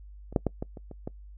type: clicks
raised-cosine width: 2 ms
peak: -29 / -9 / -12 / -19 / -28 / -28 / -20 dBFS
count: 7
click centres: 0.326 / 0.362 / 0.467 / 0.625 / 0.772 / 0.913 / 1.075 s
effects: noise-tail reverb RT60 0.1 s tail -24 dB re dry + added 50 Hz sine -44 dBFS peak until 1.37 s